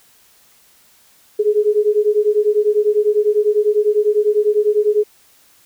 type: beating tone pair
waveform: sine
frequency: 415.3 / 425.3 Hz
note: G#4 / G#4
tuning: 0 / +41 cents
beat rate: 10 Hz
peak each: -15 dBFS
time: 1.39-5.04 s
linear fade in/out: 10 ms
effects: white hiss -52 dBFS RMS until 5.65 s